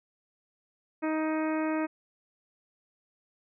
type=harmonic tone; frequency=313.3 Hz; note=D#4; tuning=12 cents sharp; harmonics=1 / 2 / 3 / 4 / 5 / 6 / 7 / 8; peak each=-28 / -34 / -38 / -40 / -42 / -44 / -45 / -46 dBFS; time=1.02-1.87 s; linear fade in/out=20 ms; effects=none